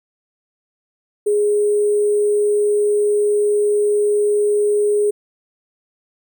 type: tone with sample-and-hold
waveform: sine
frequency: 415.3 Hz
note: G#4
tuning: in tune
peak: -13 dBFS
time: 1.26-5.11 s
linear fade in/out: 10 ms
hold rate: 8820 Hz
effects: none